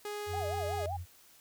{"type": "tone", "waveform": "sawtooth", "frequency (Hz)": 415.3, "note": "G#4", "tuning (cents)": 0, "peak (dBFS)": -33, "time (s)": [0.05, 0.86], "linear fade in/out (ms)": 2}
{"type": "tone with pitch glide", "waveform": "sine", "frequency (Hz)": [89.2, 87.62], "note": ["F2", "F2"], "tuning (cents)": [37, 6], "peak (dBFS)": -37, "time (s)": [0.26, 1.06], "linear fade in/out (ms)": 50, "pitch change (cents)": -31, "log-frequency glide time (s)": [0.43, 0.82]}
{"type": "tone with vibrato", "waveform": "sine", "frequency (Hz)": 695, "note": "F5", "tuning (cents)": -9, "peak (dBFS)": -35, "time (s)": [0.33, 0.97], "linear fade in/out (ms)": 10, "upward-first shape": "sine", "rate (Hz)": 5.3, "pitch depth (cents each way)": 280}
{"effects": ["white hiss -60 dBFS RMS until 1.4 s"]}